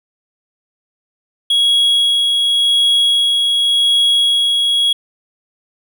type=tone with tremolo; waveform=triangle; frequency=3322 Hz; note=G#7; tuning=in tune; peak=-8 dBFS; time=1.5-4.93 s; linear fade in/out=5 ms; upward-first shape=sine; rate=0.89 Hz; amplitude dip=25%; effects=none